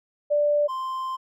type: tone pair in turn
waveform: sine / triangle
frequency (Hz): 588 / 1044.4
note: D5 / C6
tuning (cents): +2 / -3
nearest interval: minor seventh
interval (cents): 995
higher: second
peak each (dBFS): -18 / -25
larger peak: first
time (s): 0.3-0.68 / 0.68-1.17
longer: second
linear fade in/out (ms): 20
effects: none